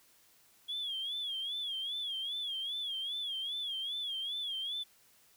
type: tone with vibrato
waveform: triangle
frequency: 3322 Hz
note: G#7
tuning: in tune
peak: -32 dBFS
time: 0.68-4.84 s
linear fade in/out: 20 ms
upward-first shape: sine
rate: 2.5 Hz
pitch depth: 110 cents each way
effects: tanh soft clip ceiling -32 dBFS + white hiss -65 dBFS RMS until 5.36 s